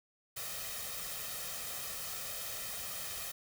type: noise with comb filter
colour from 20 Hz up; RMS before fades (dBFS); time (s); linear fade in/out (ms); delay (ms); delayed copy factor
white; -41; 0.36-3.32; 10; 1.6; +0.65
effects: none